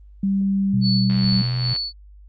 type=tone with pitch glide; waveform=sine; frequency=195.9 to 193.43 Hz; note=G3 to G3; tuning=-1 to -23 cents; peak=-17 dBFS; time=0.23-1.42 s; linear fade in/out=5 ms; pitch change=-22 cents; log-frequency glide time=0.73-1.26 s
type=tone with vibrato; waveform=sine; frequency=123.47 Hz; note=B2; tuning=in tune; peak=-20 dBFS; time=0.73-1.74 s; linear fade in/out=10 ms; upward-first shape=sine; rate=2.6 Hz; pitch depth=12 cents each way
type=tone with tremolo; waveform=sine; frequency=4445 Hz; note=C#8; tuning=4 cents sharp; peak=-21 dBFS; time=0.81-1.93 s; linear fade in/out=50 ms; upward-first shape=sine; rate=2.4 Hz; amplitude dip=70%
type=click train; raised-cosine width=0.3 ms; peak=-20 dBFS; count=61; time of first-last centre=1.1-1.762 s; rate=90.6 Hz
effects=added 50 Hz sine -42 dBFS peak until 2.28 s + Opus 24 kbps